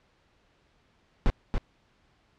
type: noise with echo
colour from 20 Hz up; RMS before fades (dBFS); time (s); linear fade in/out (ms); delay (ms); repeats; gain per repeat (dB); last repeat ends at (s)
brown; -20; 1.26-1.3; 0; 280; 1; -5; 1.58
effects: pink hiss -66 dBFS RMS until 2.38 s + low-pass 4000 Hz 12 dB/octave